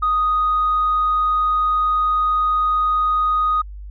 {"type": "tone", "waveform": "sine", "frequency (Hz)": 1244.5, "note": "D#6", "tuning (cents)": 0, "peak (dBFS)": -14, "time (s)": [0.02, 3.62], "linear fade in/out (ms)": 10, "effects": ["tanh soft clip ceiling -11 dBFS", "added 50 Hz sine -31 dBFS peak until 3.9 s"]}